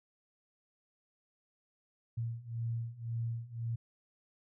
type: beating tone pair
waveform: sine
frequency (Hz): 114.8 / 116.7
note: A#2 / A#2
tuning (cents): -26 / +2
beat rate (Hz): 1.9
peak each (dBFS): -39 / -37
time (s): 2.17-3.76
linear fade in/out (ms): 10
effects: none